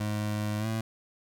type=tone with pitch glide; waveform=25% pulse; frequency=105.5 to 111.58 Hz; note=G#2 to A2; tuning=+28 to +25 cents; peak=-25 dBFS; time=0-0.81 s; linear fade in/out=5 ms; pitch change=+97 cents; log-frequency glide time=0.59-0.67 s; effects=none